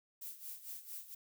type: noise with tremolo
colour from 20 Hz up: violet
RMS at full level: -45 dBFS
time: 0.21-1.15 s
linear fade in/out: 10 ms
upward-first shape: sine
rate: 4.4 Hz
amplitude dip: 75%
effects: none